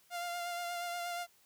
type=tone with vibrato; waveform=sawtooth; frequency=698 Hz; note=F5; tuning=1 cent flat; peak=-33 dBFS; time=0.1-1.27 s; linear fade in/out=50 ms; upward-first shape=sine; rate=8.4 Hz; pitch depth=21 cents each way; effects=white hiss -67 dBFS RMS until 1.45 s